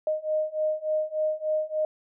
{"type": "beating tone pair", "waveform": "sine", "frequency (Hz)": [617, 620.4], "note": ["D#5", "D#5"], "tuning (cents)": [-15, -5], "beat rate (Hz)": 3.4, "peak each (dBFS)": [-28, -27], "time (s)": [0.07, 1.85], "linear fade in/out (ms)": 2, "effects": []}